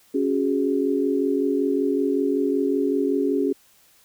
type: chord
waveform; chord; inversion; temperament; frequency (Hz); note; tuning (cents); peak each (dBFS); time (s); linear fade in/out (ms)
sine; C# suspended fourth; none; equal; 277.2 / 370 / 415.3; C#4 / F#4 / G#4; 0 / 0 / 0; -22 / -25 / -24; 0.14-3.53; 10
effects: white hiss -57 dBFS RMS until 4.04 s